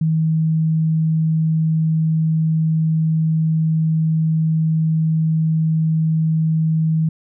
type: tone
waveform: sine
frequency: 159.5 Hz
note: D#3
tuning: 43 cents sharp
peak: -14 dBFS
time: 0.01-7.09 s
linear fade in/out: 5 ms
effects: none